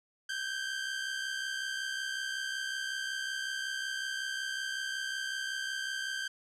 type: tone pair together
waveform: sawtooth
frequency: 1545.6 / 1611 Hz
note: G6 / G6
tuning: -25 / +47 cents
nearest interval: minor second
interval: 72 cents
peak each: -32 / -35 dBFS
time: 0.29-6.28 s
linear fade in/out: 5 ms
effects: low-pass 8000 Hz 12 dB/octave